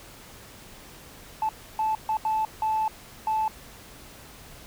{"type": "tone bursts at uneven times", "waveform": "sine", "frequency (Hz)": 873, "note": "A5", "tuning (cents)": -14, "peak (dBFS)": -21, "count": 6, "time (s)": [[1.42, 1.49], [1.79, 1.95], [2.09, 2.17], [2.25, 2.45], [2.62, 2.88], [3.27, 3.48]], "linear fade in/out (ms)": 2, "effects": ["tanh soft clip ceiling -19 dBFS", "pink hiss -47 dBFS RMS until 4.66 s"]}